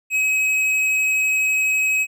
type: tone with tanh clipping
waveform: sine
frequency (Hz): 2548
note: D#7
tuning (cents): +41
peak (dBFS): -18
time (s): 0.1-2.07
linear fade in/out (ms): 50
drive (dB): 10
effects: none